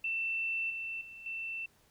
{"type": "tone with level steps", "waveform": "sine", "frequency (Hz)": 2678, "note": "E7", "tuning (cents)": 27, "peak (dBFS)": [-31, -36, -46, -36], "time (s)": [0.04, 1.66], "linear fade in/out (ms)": 5, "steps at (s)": [0.7, 1.01, 1.26], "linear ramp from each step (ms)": 2, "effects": ["pink hiss -67 dBFS RMS until 1.9 s"]}